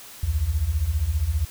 sine beating tone pair, 66.2 / 81.2 Hz, C2 / E2, +21 / -26 cents, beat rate 15 Hz, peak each -25 / -22 dBFS, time 0.23-1.45 s, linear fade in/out 5 ms, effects white hiss -43 dBFS RMS until 1.5 s

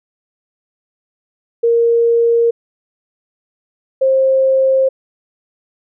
sine tone pair in turn, 466.2 / 530.6 Hz, A#4 / C5, 0 / +24 cents, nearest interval major second, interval 224 cents, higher second, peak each -9 / -9 dBFS, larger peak neither, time 1.63-2.51 / 4.01-4.89 s, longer neither, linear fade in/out 10 ms, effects none

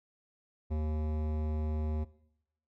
sine tone with hard clipping, 77 Hz, D#2, 17 cents flat, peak -32 dBFS, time 0.7-2.05 s, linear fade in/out 20 ms, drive 16 dB, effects noise-tail reverb RT60 0.8 s tail -20 dB re dry

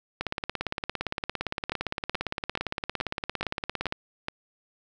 two click trains, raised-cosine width 0.3 ms, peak -13 / -13 dBFS, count 7 / 66, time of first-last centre 1.72-4.284 / 0.21-3.924 s, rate 2.34 / 17.5 Hz, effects none

